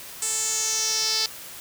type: tone with band-pass filter sweep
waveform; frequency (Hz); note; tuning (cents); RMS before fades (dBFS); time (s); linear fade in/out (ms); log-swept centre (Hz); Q
sawtooth; 440; A4; 0; -25; 0.22-1.26; 2; 8000 to 4800; 5
effects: white hiss -40 dBFS RMS until 1.6 s